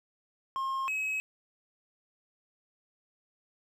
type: tone pair in turn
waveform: triangle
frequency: 1069 / 2557 Hz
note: C6 / D#7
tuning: +37 / +47 cents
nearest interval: octave + minor third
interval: 1510 cents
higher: second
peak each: -28 dBFS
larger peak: neither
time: 0.56-0.88 / 0.88-1.2 s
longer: neither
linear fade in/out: 0 ms
effects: none